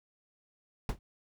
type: noise with exponential decay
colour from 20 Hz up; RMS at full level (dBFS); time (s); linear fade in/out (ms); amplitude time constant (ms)
brown; -24; 0.89-0.99; 2; 20
effects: none